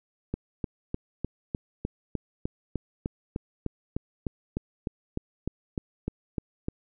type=click train; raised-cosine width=3 ms; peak=-16 dBFS; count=22; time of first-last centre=0.34-6.684 s; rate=3.31 Hz; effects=none